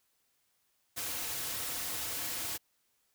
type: noise with comb filter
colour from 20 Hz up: white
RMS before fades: -37 dBFS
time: 0.96-2.58 s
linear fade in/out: 20 ms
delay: 5 ms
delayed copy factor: -0.5
effects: white hiss -75 dBFS RMS until 3.14 s